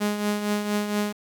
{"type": "tone with tremolo", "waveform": "sawtooth", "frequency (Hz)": 207.7, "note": "G#3", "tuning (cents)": 0, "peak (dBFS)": -17, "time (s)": [0, 1.13], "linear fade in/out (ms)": 20, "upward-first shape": "triangle", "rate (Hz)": 4.3, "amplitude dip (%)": 60, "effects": ["8-bit"]}